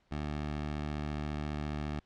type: tone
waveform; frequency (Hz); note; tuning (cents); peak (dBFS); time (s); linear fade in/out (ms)
15% pulse; 74.6; D2; +28; -28; 0.11-2; 10
effects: pink hiss -71 dBFS RMS until 2.05 s + low-pass 4000 Hz 12 dB/octave